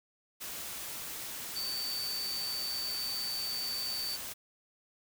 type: tone in noise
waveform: sine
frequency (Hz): 4564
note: C#8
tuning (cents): +50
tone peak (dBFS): -34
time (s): 1.55-4.17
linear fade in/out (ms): 20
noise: white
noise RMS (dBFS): -41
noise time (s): 0.4-4.34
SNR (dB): +4
effects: none